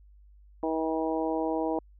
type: harmonic tone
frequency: 160.1 Hz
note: D#3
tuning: 50 cents sharp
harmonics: 2 / 3 / 4 / 5 / 6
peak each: -30 / -32 / -33 / -35 / -37 dBFS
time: 0.63-1.79 s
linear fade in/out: 2 ms
effects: added 50 Hz sine -52 dBFS peak until 1.99 s